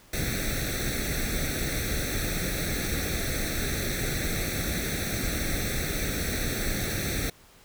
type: noise with comb filter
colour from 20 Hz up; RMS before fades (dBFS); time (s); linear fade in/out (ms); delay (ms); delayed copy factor
pink; -29; 0.13-7.3; 5; 0.5; +1
effects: pink hiss -55 dBFS RMS until 7.64 s